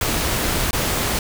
pink noise with dropouts, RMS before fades -21 dBFS, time 0.01-1.19 s, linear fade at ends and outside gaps 2 ms, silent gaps 0.709-0.73 s, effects none

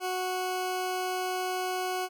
20% pulse tone pair together, 368.5 / 737 Hz, F#4 / F#5, -7 / -7 cents, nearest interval octave, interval 1200 cents, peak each -26 / -34 dBFS, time 0-2.09 s, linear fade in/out 50 ms, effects none

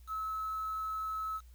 sine tone with quantisation, 1294 Hz, E6, 32 cents flat, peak -34 dBFS, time 0.07-1.41 s, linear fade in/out 50 ms, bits 9, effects added 60 Hz sine -52 dBFS peak until 1.54 s + white hiss -69 dBFS RMS until 1.54 s

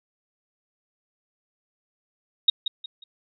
sine tone with echo, 3742 Hz, A#7, 6 cents sharp, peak -12 dBFS, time 2.48-2.5 s, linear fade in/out 5 ms, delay 180 ms, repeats 3, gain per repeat -10 dB, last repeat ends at 3.04 s, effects none

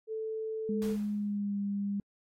sine tone, 440 Hz, A4, in tune, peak -33 dBFS, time 0.07-0.97 s, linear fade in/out 50 ms
sine tone with pitch glide, 207.7 to 201.1 Hz, G#3 to G3, 0 to +44 cents, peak -30 dBFS, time 0.69-2 s, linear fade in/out 2 ms, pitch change -56 cents, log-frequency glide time 1.12-1.58 s
pink noise with exponential decay, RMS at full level -44 dBFS, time 0.82-1.38 s, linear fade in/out 0 ms, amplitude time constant 120 ms
effects AAC 48 kbps

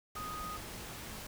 sine tone in noise, 1244.5 Hz, D#6, in tune, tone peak -40 dBFS, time 0.16-0.57 s, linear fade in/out 5 ms, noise pink, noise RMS -45 dBFS, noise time 0.15-1.27 s, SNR +2 dB, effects none

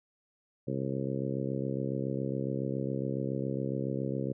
harmonic tone, 67.2 Hz, C2, 47 cents sharp, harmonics 2 / 3 / 4 / 5 / 6 / 7 / 8, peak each -35 / -37 / -38 / -39 / -40 / -40 / -41 dBFS, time 0.67-4.33 s, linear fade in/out 10 ms, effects none

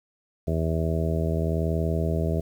harmonic tone, 81 Hz, E2, 30 cents flat, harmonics 1 / 2 / 3 / 4 / 5 / 6 / 7 / 8, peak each -26 / -27 / -35 / -35 / -32 / -37 / -37 / -33 dBFS, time 0.47-2.41 s, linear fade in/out 10 ms, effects 9-bit

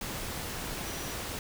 sine tone in noise, 5830 Hz, F#8, 26 cents flat, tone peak -47 dBFS, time 0.86-1.14 s, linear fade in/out 2 ms, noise pink, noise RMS -37 dBFS, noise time 0.01-1.39 s, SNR -13 dB, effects none

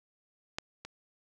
clicks, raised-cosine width 0.2 ms, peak -16 / -25 dBFS, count 2, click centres 0.585 / 0.85 s, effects none

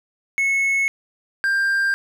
triangle tone pair in turn, 2193 / 1589.7 Hz, C#7 / G6, -19 / +24 cents, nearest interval tritone, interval 557 cents, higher first, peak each -15 dBFS, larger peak neither, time 0.38-0.88 / 1.44-1.94 s, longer neither, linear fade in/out 0 ms, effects none

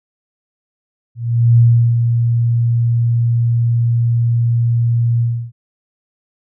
sine tone with ADSR envelope, 117.7 Hz, A#2, 17 cents sharp, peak -5 dBFS, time 1.15-5.52 s, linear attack 430 ms, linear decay 370 ms, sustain -6 dB, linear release 310 ms, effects none

